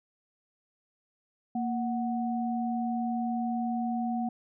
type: tone pair together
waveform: sine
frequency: 232.7 / 740 Hz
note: A#3 / F#5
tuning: -3 / 0 cents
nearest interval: octave + minor sixth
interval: 2003 cents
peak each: -29 / -33 dBFS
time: 1.55-4.29 s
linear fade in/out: 5 ms
effects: none